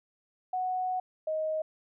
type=tone pair in turn; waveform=sine; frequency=739 / 626.5 Hz; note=F#5 / D#5; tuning=-2 / +12 cents; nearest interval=minor third; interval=286 cents; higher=first; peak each=-28 dBFS; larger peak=neither; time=0.53-1 / 1.27-1.62 s; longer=first; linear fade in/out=5 ms; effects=none